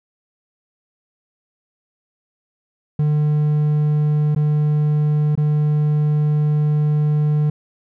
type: tone with dropouts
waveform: triangle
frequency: 150 Hz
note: D3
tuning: 37 cents sharp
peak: -12 dBFS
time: 2.99-7.5 s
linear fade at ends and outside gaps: 5 ms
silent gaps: 4.349-4.361 / 5.354-5.375 s
effects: none